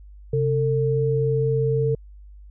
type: tone pair together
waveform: sine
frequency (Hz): 133.8 / 449.4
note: C3 / A4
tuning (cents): +39 / +37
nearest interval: octave + major sixth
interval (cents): 2098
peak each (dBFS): -21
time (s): 0.33-1.95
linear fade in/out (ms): 5
effects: added 50 Hz sine -41 dBFS peak until 2.5 s